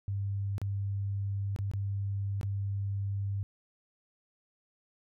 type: tone with dropouts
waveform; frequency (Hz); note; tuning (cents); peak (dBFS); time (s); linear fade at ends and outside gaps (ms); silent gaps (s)
sine; 99.4; G2; +25; -30; 0.08-3.43; 0; 0.581-0.616 / 1.562-1.588 / 1.714-1.736 / 2.412-2.431
effects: none